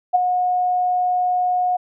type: tone with ADSR envelope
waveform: sine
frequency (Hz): 725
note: F#5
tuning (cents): -35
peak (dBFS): -9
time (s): 0.13-1.77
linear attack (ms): 22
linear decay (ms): 16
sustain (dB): -7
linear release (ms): 11
effects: none

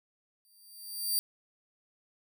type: tone with exponential growth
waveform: 5% pulse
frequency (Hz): 4699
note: D8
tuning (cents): 0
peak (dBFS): -18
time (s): 0.45-1.19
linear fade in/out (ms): 0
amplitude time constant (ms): 160
effects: none

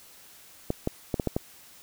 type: clicks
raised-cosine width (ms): 2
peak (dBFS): -12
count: 6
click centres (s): 0.704 / 0.874 / 1.142 / 1.198 / 1.273 / 1.365
effects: white hiss -52 dBFS RMS until 1.82 s

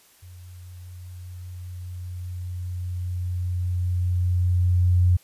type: tone with level ramp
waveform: sine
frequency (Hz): 89.5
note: F2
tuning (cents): +43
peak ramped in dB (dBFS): -41 to -14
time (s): 0.22-5.17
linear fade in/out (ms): 10
effects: white hiss -56 dBFS RMS until 5.23 s + resampled to 32000 Hz

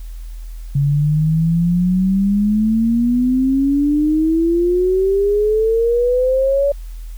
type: exponential sweep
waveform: sine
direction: up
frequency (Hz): 138.59 to 571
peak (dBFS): -12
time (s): 0.75-6.72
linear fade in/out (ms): 5
effects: added 41 Hz sine -27 dBFS peak until 7.17 s + white hiss -50 dBFS RMS until 7.17 s

